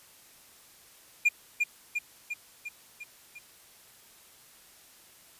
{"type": "tone with echo", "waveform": "triangle", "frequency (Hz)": 2414, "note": "D7", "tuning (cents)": 47, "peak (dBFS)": -17, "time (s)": [1.25, 1.29], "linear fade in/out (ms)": 10, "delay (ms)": 350, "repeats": 6, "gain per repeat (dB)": -4, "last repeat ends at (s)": 3.39, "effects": ["white hiss -56 dBFS RMS until 5.39 s", "resampled to 32000 Hz"]}